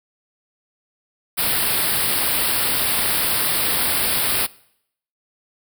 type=band-stop noise; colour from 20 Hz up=white; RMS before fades=-20 dBFS; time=1.37-4.47 s; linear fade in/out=20 ms; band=5100 to 8400 Hz; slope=96 dB/octave; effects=noise-tail reverb RT60 0.7 s tail -22 dB re dry